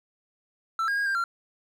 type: tone with pitch steps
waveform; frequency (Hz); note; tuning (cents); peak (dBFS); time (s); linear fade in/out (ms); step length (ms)
triangle; 1332 / 1625 / 1635 / 1589 / 1377; E6 / G#6 / G#6 / G6 / F6; +18 / -38 / -28 / +23 / -25; -22; 0.79-1.24; 2; 90
effects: none